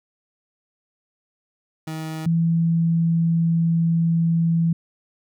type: tone pair in turn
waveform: 30% pulse / sine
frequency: 158.4 / 166.18 Hz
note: D#3 / E3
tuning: +31 / +14 cents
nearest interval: minor second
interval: 83 cents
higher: second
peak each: -25 / -16 dBFS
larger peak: second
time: 1.87-2.26 / 2.26-4.73 s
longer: second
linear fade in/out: 5 ms
effects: none